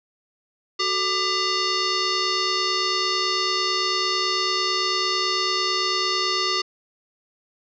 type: tone with frequency modulation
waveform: sine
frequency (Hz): 2818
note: F7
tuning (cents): +15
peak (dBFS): -20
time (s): 0.79-6.62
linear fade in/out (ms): 10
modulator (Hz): 815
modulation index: 3.1
effects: none